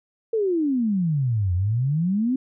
sine exponential two-way sweep, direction down then up, 462.3 to 86.4 to 268.5 Hz, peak -19 dBFS, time 0.33-2.36 s, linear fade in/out 5 ms, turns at 1.54 s, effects none

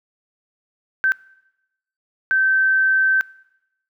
sine tone bursts at uneven times, 1548 Hz, G6, 22 cents flat, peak -14 dBFS, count 2, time 1.04-1.12 / 2.31-3.21 s, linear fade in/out 0 ms, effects noise-tail reverb RT60 0.9 s tail -22 dB re dry

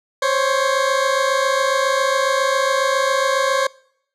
20% pulse tone pair together, 527.1 / 554.4 Hz, C5 / C#5, +13 / 0 cents, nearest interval minor second, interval 87 cents, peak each -14 dBFS, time 0.22-3.67 s, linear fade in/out 5 ms, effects noise-tail reverb RT60 0.7 s tail -24 dB re dry + low-pass 8000 Hz 12 dB/octave

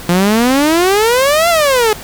sawtooth exponential two-way sweep, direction up then down, 170.4 to 698.5 to 417.1 Hz, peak -5 dBFS, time 0.09-1.93 s, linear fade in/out 2 ms, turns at 1.49 s, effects pink hiss -30 dBFS RMS until 2.03 s

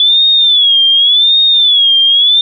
sine tone with vibrato, 3438 Hz, A7, 41 cents flat, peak -5 dBFS, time 0-2.41 s, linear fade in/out 2 ms, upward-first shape sine, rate 0.88 Hz, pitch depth 130 cents each way, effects none

